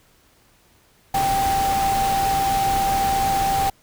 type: tone in noise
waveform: sine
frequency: 784 Hz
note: G5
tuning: in tune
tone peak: -18 dBFS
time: 1.14-3.7 s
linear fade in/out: 5 ms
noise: pink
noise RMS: -27 dBFS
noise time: 1.14-3.7 s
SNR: +6 dB
effects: pink hiss -57 dBFS RMS until 3.82 s